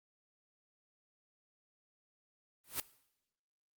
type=noise with exponential growth; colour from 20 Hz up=white; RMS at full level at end=-32 dBFS; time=2.64-2.8 s; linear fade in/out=2 ms; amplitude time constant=34 ms; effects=noise-tail reverb RT60 0.8 s tail -19 dB re dry + Opus 32 kbps